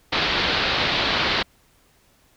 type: low-pass noise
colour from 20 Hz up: white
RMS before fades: -22 dBFS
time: 0.12-1.43 s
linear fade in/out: 10 ms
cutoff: 4400 Hz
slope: 48 dB/octave
effects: pink hiss -59 dBFS RMS until 2.36 s